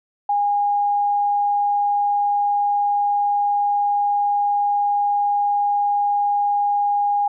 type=tone; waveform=sine; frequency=817 Hz; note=G#5; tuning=29 cents flat; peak=-16 dBFS; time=0.29-7.28 s; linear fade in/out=5 ms; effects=none